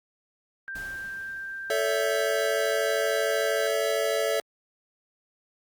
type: tone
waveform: sine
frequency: 1577 Hz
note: G6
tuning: 10 cents sharp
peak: -33 dBFS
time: 0.68-3.67 s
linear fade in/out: 0 ms
type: noise with exponential decay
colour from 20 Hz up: pink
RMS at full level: -44 dBFS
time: 0.75-2.69 s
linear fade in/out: 5 ms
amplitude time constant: 420 ms
type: chord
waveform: square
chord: A major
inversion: none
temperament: equal with one note detuned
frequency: 440 / 566.3 / 659.3 Hz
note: A4 / C#5 / E5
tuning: 0 / +37 / 0 cents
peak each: -29 dBFS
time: 1.7-4.4 s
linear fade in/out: 2 ms
effects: Opus 48 kbps